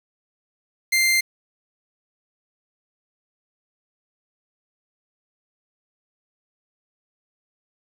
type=tone; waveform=sawtooth; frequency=2093 Hz; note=C7; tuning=in tune; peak=-13 dBFS; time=0.92-1.21 s; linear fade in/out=10 ms; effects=7-bit